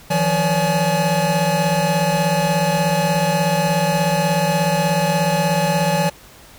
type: tone cluster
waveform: square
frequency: 159.6 / 176.2 / 572 / 846 Hz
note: D#3 / F3 / D5 / G#5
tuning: +44 / +16 / -46 / +32 cents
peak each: -22 dBFS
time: 0.1-6.1 s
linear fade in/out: 10 ms
effects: pink hiss -44 dBFS RMS until 6.58 s